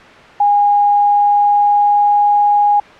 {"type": "tone with pitch glide", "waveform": "sine", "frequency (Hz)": [819, 823.7], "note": ["G#5", "G#5"], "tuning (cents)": [-24, -14], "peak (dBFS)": -8, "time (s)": [0.4, 2.8], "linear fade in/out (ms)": 5, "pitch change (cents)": 10, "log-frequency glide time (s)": [0.86, 2.3], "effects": ["white hiss -37 dBFS RMS until 2.99 s", "low-pass 2000 Hz 12 dB/octave"]}